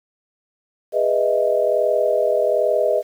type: chord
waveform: sine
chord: E major seventh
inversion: first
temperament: just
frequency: 412 / 494.4 / 618.1 / 659.3 Hz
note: G#4 / B4 / D#5 / E5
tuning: -14 / +2 / -12 / 0 cents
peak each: -23 / -21 / -18 / -24 dBFS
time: 0.92-3.03 s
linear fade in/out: 50 ms
effects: 8-bit